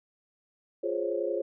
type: chord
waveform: sine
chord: Db major seventh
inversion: first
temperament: equal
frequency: 349.2 / 415.3 / 523.3 / 554.4 Hz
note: F4 / Ab4 / C5 / Db5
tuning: 0 / 0 / 0 / 0 cents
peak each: -33 dBFS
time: 0.83-1.42 s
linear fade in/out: 10 ms
effects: none